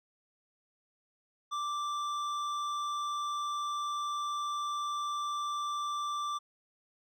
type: tone with hard clipping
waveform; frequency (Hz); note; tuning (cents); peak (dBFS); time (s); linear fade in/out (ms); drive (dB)
sine; 1174.7; D6; 0; -34; 1.51-6.39; 20; 10
effects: none